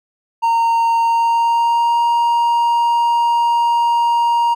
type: tone with pitch glide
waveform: triangle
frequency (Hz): 922 to 940.3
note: A#5 to A#5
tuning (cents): -19 to +15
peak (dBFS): -10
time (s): 0.42-4.55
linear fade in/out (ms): 20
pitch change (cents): +34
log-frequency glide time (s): 1.01-2.01
effects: none